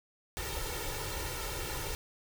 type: noise with comb filter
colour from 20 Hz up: pink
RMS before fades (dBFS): -37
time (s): 0.37-1.95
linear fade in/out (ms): 0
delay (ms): 2.2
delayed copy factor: +0.85
effects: none